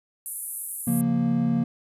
white band-pass noise, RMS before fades -34 dBFS, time 0.26-1.01 s, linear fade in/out 0 ms, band 9500 to 12000 Hz, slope 48 dB/octave
triangle chord, Bb minor, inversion first, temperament equal, 138.59 / 174.61 / 233.1 Hz, Db3 / F3 / Bb3, 0 / 0 / 0 cents, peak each -26 / -25 / -20 dBFS, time 0.87-1.64 s, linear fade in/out 5 ms
effects resampled to 32000 Hz

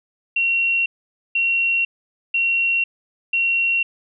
sine tone bursts, 2737 Hz, F7, 36 cents flat, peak -16 dBFS, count 4, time 0.36-3.83 s, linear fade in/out 5 ms, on 500 ms, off 490 ms, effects none

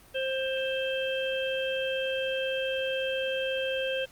harmonic tone, 528 Hz, C5, 16 cents sharp, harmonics 1 / 3 / 5 / 6, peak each -29 / -37 / -36 / -36 dBFS, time 0.14-4.06 s, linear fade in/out 20 ms, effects pink hiss -55 dBFS RMS until 4.11 s + Opus 32 kbps

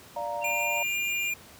sine chord, Bb major, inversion first, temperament equal, 587.3 / 698.5 / 932.3 Hz, D5 / F5 / Bb5, 0 / 0 / 0 cents, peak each -34 / -35 / -33 dBFS, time 0.16-0.83 s, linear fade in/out 5 ms
sine tone with pitch glide, 2750 to 2801 Hz, F7 to F7, -27 to +4 cents, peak -35 dBFS, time 0.41-1.31 s, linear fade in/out 20 ms, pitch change +31 cents, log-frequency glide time 0.65-0.87 s
square tone, 2401 Hz, D7, 38 cents sharp, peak -28 dBFS, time 0.44-1.34 s, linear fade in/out 5 ms
effects pink hiss -50 dBFS RMS until 1.59 s + high-pass 80 Hz 12 dB/octave

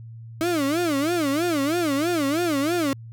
35% pulse tone with vibrato, 311.1 Hz, D#4, in tune, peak -19 dBFS, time 0.41-2.93 s, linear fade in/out 0 ms, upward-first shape sine, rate 3.1 Hz, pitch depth 230 cents each way, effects added 114 Hz sine -37 dBFS peak until 3.12 s

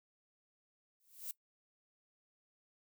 violet noise with exponential growth, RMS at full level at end -39 dBFS, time 1-1.31 s, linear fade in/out 2 ms, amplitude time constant 67 ms, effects noise-tail reverb RT60 0.1 s tail -19 dB re dry

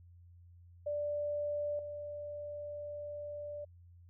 sine tone with level steps, 587.3 Hz, D5, in tune, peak -33 / -40 dBFS, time 0.86-3.65 s, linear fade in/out 10 ms, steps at 1.79 s, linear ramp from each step 2 ms, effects added 87 Hz sine -55 dBFS peak until 4.09 s

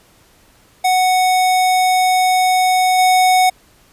square tone with level steps, 740 Hz, F#5, in tune, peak -12 / -10 dBFS, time 0.84-3.5 s, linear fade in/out 10 ms, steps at 2.98 s, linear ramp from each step 10 ms, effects pink hiss -51 dBFS RMS until 3.92 s + resampled to 32000 Hz

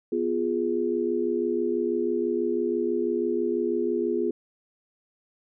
sine chord, F diminished, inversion second, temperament equal, 246.9 / 349.2 / 415.3 Hz, Cb4 / F4 / Ab4, 0 / 0 / 0 cents, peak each -30 / -26 / -27 dBFS, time 0.12-4.31 s, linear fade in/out 5 ms, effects none

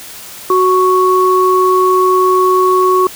sine tone pair together, 370 / 1109.7 Hz, F#4 / C#6, 0 / +2 cents, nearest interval octave + perfect fifth, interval 1902 cents, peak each -10 dBFS, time 0.5-3.07 s, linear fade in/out 2 ms, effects white hiss -31 dBFS RMS until 3.15 s

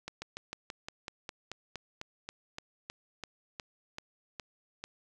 slowing click train, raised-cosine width 0.2 ms, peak -22 dBFS, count 19, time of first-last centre 0.08-4.84 s, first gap 140 ms, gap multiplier 1.07, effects none

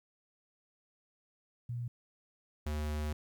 sine / square tone pair in turn, 120 / 75.42 Hz, B2 / D2, -49 / +47 cents, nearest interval minor sixth, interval 804 cents, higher first, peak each -35 / -34 dBFS, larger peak second, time 1.69-1.88 / 2.66-3.13 s, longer second, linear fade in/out 5 ms, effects 12-bit

